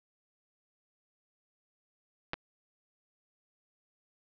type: clicks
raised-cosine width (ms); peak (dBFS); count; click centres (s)
0.3; -16 / -23; 2; 2.334 / 2.34
effects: low-pass 4000 Hz 12 dB/octave